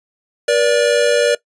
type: tone pair together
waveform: square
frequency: 480 / 582.5 Hz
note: B4 / D5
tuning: -49 / -14 cents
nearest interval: minor third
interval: 335 cents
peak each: -15 dBFS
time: 0.48-1.35 s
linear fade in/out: 5 ms
effects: noise-tail reverb RT60 0.1 s tail -19 dB re dry + resampled to 22050 Hz